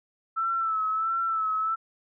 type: tone with vibrato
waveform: sine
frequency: 1318.5 Hz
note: E6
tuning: in tune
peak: -24 dBFS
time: 0.36-1.76 s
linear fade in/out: 20 ms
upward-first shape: sine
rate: 1.5 Hz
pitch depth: 46 cents each way
effects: none